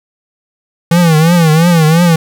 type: tone with vibrato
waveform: square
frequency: 164.81 Hz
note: E3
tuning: in tune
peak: -6 dBFS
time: 0.91-2.16 s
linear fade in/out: 5 ms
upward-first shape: triangle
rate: 2.9 Hz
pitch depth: 140 cents each way
effects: 8-bit